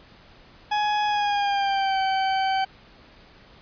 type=tone with pitch glide; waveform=40% pulse; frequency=838 to 768.4 Hz; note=G#5 to G5; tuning=+15 to -35 cents; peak=-20 dBFS; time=0.71-2.65 s; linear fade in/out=10 ms; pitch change=-150 cents; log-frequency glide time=1.06-1.99 s; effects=pink hiss -51 dBFS RMS until 3.61 s + resampled to 11025 Hz